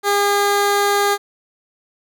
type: tone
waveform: 15% pulse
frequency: 405.4 Hz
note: G#4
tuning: 42 cents flat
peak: -8 dBFS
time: 0.03-1.18 s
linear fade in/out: 50 ms
effects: none